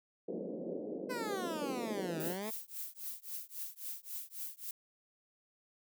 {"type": "band-pass noise", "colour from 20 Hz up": "white", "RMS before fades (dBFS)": -41, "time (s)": [0.28, 2.33], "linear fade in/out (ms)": 5, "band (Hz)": [180, 550], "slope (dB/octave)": 48}
{"type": "exponential two-way sweep", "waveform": "15% pulse", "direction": "down then up", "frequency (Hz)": [518, 155.56, 226.7], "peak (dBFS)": -32, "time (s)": [1.09, 2.51], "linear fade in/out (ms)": 20, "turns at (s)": 2.2}
{"type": "noise with tremolo", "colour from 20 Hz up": "violet", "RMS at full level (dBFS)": -40, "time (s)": [2.2, 4.71], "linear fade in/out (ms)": 2, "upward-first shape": "triangle", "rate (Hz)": 3.7, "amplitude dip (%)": 100}
{"effects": []}